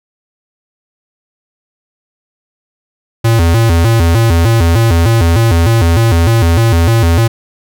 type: tone with vibrato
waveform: square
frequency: 98 Hz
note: G2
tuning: in tune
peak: -7 dBFS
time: 3.24-7.28 s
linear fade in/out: 10 ms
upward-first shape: square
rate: 3.3 Hz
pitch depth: 270 cents each way
effects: none